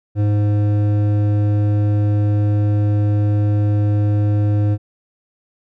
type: tone with hard clipping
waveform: triangle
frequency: 103.8 Hz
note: G#2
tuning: in tune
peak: -15 dBFS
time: 0.15-4.78 s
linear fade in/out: 50 ms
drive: 14 dB
effects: none